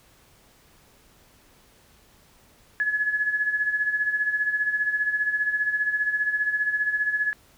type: tone with tremolo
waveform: sine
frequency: 1700 Hz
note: G#6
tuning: 40 cents sharp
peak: -19 dBFS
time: 2.8-7.33 s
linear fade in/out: 0 ms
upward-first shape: sine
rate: 15 Hz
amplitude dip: 65%
effects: pink hiss -57 dBFS RMS until 7.57 s